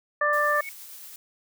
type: harmonic tone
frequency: 591 Hz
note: D5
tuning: 11 cents sharp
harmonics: 1 / 2 / 3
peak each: -26 / -24 / -24 dBFS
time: 0.21-0.61 s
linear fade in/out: 5 ms
type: noise with tremolo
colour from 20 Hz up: blue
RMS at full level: -42 dBFS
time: 0.33-1.16 s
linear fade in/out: 2 ms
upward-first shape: sine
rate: 8.7 Hz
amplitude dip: 25%
type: tone with exponential growth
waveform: sine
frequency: 2217 Hz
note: C#7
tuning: in tune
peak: -31 dBFS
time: 0.46-0.69 s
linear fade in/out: 1 ms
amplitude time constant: 50 ms
effects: none